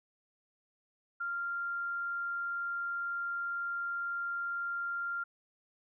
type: tone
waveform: sine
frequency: 1391 Hz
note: F6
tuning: 7 cents flat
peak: -33 dBFS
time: 1.2-5.24 s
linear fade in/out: 10 ms
effects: none